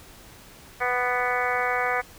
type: harmonic tone with a mistuned harmonic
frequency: 247.9 Hz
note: B3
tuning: 7 cents sharp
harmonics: 2 / 3 / 4 / 5 / 6 / 7 / 8 / 9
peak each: -30 / -28 / -33 / -30 / -31 / -32 / -31 / -32 dBFS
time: 0.8-2.02 s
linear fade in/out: 20 ms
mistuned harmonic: 5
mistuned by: -17 cents
effects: pink hiss -48 dBFS RMS until 2.18 s